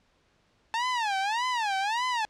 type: tone with vibrato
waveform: sawtooth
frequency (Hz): 883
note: A5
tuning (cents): +6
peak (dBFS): -22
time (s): 0.74-2.25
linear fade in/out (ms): 0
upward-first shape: sine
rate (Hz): 1.7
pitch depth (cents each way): 240
effects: pink hiss -67 dBFS RMS until 2.29 s + low-pass 5000 Hz 12 dB/octave